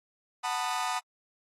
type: chord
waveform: 40% pulse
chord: B dominant seventh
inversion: second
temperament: just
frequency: 740.8 / 889 / 987.8 / 1234.7 Hz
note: F#5 / A5 / B5 / D#6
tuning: +2 / +18 / 0 / -14 cents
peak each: -34 dBFS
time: 0.43-1 s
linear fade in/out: 20 ms
effects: low-pass 11000 Hz 12 dB/octave + AAC 32 kbps